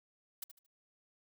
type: noise with echo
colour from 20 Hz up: blue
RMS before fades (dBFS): -41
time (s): 0.42-0.44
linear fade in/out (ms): 5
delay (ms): 75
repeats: 3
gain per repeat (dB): -11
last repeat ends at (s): 0.665
effects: none